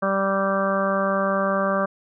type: harmonic tone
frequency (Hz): 195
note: G3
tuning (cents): -9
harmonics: 1 / 2 / 3 / 4 / 5 / 6 / 7 / 8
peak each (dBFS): -26 / -32 / -23 / -34 / -34 / -25 / -33 / -30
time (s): 0.02-1.86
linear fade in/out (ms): 10
effects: none